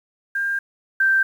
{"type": "tone pair in turn", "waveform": "sine", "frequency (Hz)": [1600, 1567.1], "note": ["G6", "G6"], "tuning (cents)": [35, -1], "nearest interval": "unison", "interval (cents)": 36, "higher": "first", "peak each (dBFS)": [-20, -14], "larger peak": "second", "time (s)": [[0.35, 0.59], [1, 1.23]], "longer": "first", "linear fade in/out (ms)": 5, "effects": ["8-bit"]}